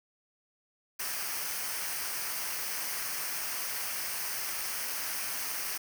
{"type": "noise with comb filter", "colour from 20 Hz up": "white", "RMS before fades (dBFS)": -35, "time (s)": [0.99, 5.78], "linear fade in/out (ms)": 10, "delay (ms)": 0.27, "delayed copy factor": -0.6, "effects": []}